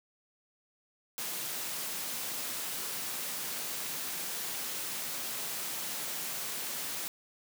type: high-pass noise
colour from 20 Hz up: white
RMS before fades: -37 dBFS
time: 1.18-7.08 s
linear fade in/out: 0 ms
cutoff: 120 Hz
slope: 48 dB/octave
effects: none